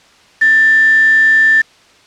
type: tone with quantisation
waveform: sine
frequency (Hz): 1775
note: A6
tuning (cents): +15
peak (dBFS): -6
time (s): 0.41-1.62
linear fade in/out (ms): 10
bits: 4
effects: white hiss -46 dBFS RMS until 2.06 s + low-pass 5000 Hz 12 dB/octave